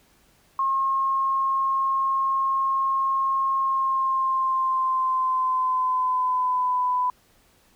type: tone with pitch glide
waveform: sine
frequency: 1076 to 998.2 Hz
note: C6 to B5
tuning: +48 to +18 cents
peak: -20 dBFS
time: 0.59-7.1 s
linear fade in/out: 2 ms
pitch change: -130 cents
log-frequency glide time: 3.56-6.82 s
effects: pink hiss -60 dBFS RMS until 7.75 s